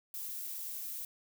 violet noise, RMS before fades -41 dBFS, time 0.14-1.05 s, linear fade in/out 2 ms, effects none

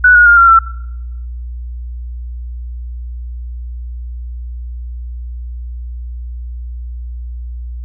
sine tone with pitch steps, 1480 / 1444.5 / 1409.9 / 1376.1 / 1343.1 Hz, F#6 / F#6 / F6 / F6 / E6, 0 / -42 / +16 / -26 / +32 cents, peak -3 dBFS, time 0.04-0.59 s, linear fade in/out 5 ms, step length 110 ms, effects noise-tail reverb RT60 1.0 s tail -25 dB re dry + added 60 Hz sine -22 dBFS peak until 7.84 s

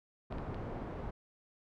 pink low-pass noise, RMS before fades -41 dBFS, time 0.3-1.11 s, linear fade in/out 10 ms, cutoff 920 Hz, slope 12 dB/octave
clicks, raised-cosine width 0.3 ms, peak -34 dBFS, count 3, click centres 0.325 / 0.384 / 0.545 s
effects none

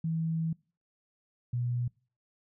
sine tone pair in turn, 162.5 / 121.74 Hz, E3 / B2, -24 / -24 cents, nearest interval perfect fourth, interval 500 cents, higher first, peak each -28 dBFS, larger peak neither, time 0.04-0.53 / 1.53-1.88 s, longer first, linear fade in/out 5 ms, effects noise-tail reverb RT60 0.4 s tail -25 dB re dry

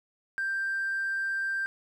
sine tone with hard clipping, 1577 Hz, G6, 10 cents sharp, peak -28 dBFS, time 0.38-1.66 s, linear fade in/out 0 ms, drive 1 dB, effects none

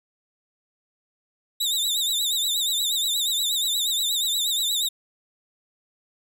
sawtooth tone with vibrato, 3729 Hz, A#7, in tune, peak -19 dBFS, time 1.6-4.89 s, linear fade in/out 10 ms, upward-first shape sine, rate 8.4 Hz, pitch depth 100 cents each way, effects none

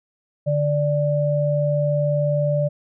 sine tone pair together, 146.69 / 587.3 Hz, D3 / D5, -2 / 0 cents, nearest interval 2 octaves, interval 2402 cents, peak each -20 dBFS, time 0.46-2.69 s, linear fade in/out 20 ms, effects none

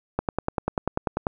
click train, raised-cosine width 1 ms, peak -9 dBFS, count 12, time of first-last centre 0.19-1.268 s, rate 10.2 Hz, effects none

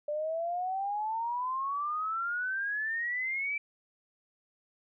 sine exponential sweep, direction up, 587.3 to 2339 Hz, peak -30 dBFS, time 0.08-3.58 s, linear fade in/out 5 ms, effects none

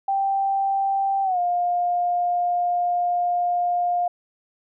sine tone with pitch glide, 784 to 706.6 Hz, G5 to F5, 0 to +20 cents, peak -19 dBFS, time 0.08-4.08 s, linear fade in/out 5 ms, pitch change -180 cents, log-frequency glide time 1.23-1.39 s, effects none

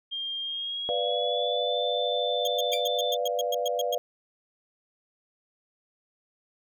sine tone with pitch glide, 3205 to 3536 Hz, G7 to A7, +38 to +8 cents, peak -30 dBFS, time 0.11-3.17 s, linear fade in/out 20 ms, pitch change +170 cents, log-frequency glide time 0.41-1.77 s
sine chord, B diminished, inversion none, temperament equal, 493.9 / 587.3 / 698.5 Hz, B4 / D5 / F5, 0 / 0 / 0 cents, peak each -29 / -30 / -31 dBFS, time 0.89-3.98 s, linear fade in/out 0 ms
35% pulse tone bursts, 3264 Hz, G#7, 31 cents flat, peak -27 dBFS, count 12, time 2.45-3.948 s, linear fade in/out 2 ms, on 24 ms, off 110 ms
sawtooth tone with exponential decay, 2344 Hz, D7, 4 cents flat, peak -24 dBFS, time 2.73-2.83 s, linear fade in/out 2 ms, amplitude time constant 20 ms
effects none

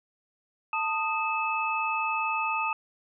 sine tone cluster, 888 / 1242 / 2603 Hz, A5 / D#6 / E7, +16 / -3 / -22 cents, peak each -30 dBFS, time 0.73-2.73 s, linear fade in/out 2 ms, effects none

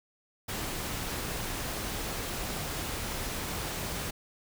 pink noise, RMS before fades -35 dBFS, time 0.48-4.11 s, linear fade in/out 10 ms, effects none

